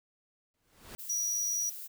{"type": "noise with exponential growth", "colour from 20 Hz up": "pink", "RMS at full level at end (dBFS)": -44, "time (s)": [0.54, 0.95], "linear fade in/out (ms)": 0, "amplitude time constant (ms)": 89}
{"type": "noise", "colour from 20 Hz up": "violet", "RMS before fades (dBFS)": -43, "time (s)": [0.98, 1.88], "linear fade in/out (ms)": 20}
{"type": "tone", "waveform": "square", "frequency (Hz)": 5800, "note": "F#8", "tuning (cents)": -35, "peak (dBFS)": -30, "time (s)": [1.09, 1.7], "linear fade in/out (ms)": 10}
{"effects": []}